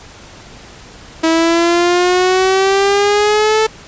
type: exponential sweep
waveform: sawtooth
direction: up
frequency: 322.6 to 440.9 Hz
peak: -6 dBFS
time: 1.23-3.67 s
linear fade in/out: 10 ms
effects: pink hiss -37 dBFS RMS until 3.87 s + resampled to 16000 Hz